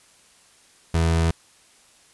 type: tone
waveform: 30% pulse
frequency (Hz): 82.41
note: E2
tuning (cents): 0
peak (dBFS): -15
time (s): 0.94-1.31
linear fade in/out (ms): 5
effects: white hiss -55 dBFS RMS until 2.13 s + resampled to 24000 Hz